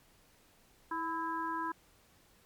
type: harmonic tone with a mistuned harmonic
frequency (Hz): 325.7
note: E4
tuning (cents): -21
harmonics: 1 / 3 / 4 / 5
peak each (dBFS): -41 / -35 / -43 / -42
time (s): 0.91-1.72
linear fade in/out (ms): 5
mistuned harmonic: 3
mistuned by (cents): +41
effects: pink hiss -65 dBFS RMS until 2.45 s + MP3 96 kbps